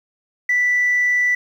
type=tone; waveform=sine; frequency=1973 Hz; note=B6; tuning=2 cents flat; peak=-13 dBFS; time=0.49-1.35 s; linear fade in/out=5 ms; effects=tanh soft clip ceiling -11 dBFS + 8-bit